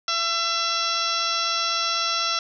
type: harmonic tone with a mistuned harmonic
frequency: 673 Hz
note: E5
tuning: 36 cents sharp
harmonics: 1 / 2 / 3 / 4 / 5 / 6 / 7 / 8 / 9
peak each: -36 / -26 / -37 / -32 / -30 / -30 / -35 / -28 / -35 dBFS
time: 0.08-2.39 s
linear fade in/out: 2 ms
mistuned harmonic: 8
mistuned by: +23 cents
effects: none